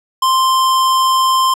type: tone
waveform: square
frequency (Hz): 1046.5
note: C6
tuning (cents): 0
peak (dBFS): -11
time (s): 0.22-1.54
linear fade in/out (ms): 5
effects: low-pass 12000 Hz 12 dB/octave